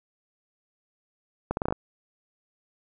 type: accelerating click train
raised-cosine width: 1 ms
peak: -12 dBFS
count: 7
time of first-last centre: 1.51-1.725 s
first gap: 61 ms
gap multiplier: 0.78
effects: none